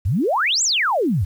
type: exponential two-way sweep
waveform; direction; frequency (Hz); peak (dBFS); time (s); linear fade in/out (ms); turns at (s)
sine; up then down; 77.78 to 7990 to 77.78; -16; 0.05-1.25; 10; 0.63
effects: 8-bit